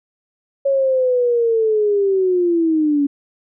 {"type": "linear sweep", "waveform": "sine", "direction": "down", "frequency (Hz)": [554.4, 279.7], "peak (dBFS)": -13, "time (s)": [0.65, 3.07], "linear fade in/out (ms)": 10, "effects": []}